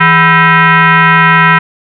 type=tone with frequency modulation; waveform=sine; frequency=163.8 Hz; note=E3; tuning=11 cents flat; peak=-3 dBFS; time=0-1.59 s; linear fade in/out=10 ms; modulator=578 Hz; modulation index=3.6; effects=none